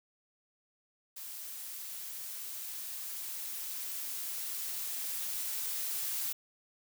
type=noise with level ramp; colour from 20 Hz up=blue; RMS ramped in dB=-44 to -35 dBFS; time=1.16-6.33 s; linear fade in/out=10 ms; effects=none